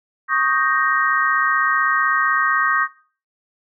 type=chord; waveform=sine; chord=Eb dominant seventh; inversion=third; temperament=equal; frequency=1108.7 / 1244.5 / 1568 / 1864.7 Hz; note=Db6 / Eb6 / G6 / Bb6; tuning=0 / 0 / 0 / 0 cents; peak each=-21 dBFS; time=0.28-2.88 s; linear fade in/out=50 ms; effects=noise-tail reverb RT60 0.4 s tail -17 dB re dry